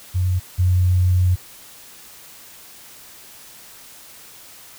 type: tone pair in turn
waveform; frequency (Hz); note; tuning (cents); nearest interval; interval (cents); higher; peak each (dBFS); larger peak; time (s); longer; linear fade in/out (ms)
sine; 91.3 / 90.72; F#2 / F#2; -23 / -34; unison; 11; first; -16 / -13; second; 0.14-0.4 / 0.58-1.36; second; 20
effects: white hiss -43 dBFS RMS until 4.78 s